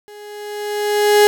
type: tone with level ramp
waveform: 35% pulse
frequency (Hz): 415.8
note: G#4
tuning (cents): +2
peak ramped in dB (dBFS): -35 to -5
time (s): 0.08-1.27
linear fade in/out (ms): 0
effects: none